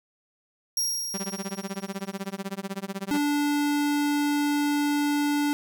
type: tone with exponential decay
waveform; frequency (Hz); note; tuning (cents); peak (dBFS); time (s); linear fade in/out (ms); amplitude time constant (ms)
sawtooth; 5610; F8; +7; -20; 0.77-2.38; 2; 350
type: tone with tremolo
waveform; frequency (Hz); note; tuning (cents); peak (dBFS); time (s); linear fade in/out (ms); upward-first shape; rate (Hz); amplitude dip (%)
sawtooth; 195.2; G3; -7; -24; 1.14-3.18; 2; sine; 16; 100
type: tone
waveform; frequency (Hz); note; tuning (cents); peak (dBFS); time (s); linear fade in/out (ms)
square; 291.4; D4; -13; -23; 3.11-5.53; 0
effects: none